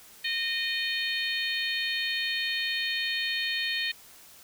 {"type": "harmonic tone", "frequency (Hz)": 615, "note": "D#5", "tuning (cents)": -20, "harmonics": [3, 4, 5, 6, 7], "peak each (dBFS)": [-32, -33, -34, -35, -35], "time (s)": [0.24, 3.92], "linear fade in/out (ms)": 10, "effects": ["white hiss -52 dBFS RMS until 4.43 s"]}